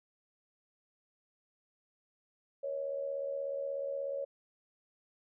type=tone with amplitude modulation; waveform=sine; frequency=554.4 Hz; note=C#5; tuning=in tune; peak=-31 dBFS; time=2.63-4.25 s; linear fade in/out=10 ms; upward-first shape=sine; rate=76.6 Hz; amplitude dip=65%; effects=none